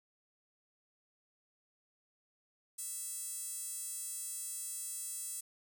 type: tone with high-pass filter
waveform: sawtooth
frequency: 660 Hz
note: E5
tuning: 2 cents sharp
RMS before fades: -42 dBFS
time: 2.78-5.41 s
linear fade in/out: 10 ms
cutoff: 8700 Hz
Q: 3.3
effects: none